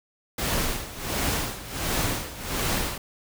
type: noise with tremolo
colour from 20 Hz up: pink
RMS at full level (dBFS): -25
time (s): 0.38-2.98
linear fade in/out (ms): 5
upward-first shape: sine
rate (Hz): 1.4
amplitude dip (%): 80
effects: none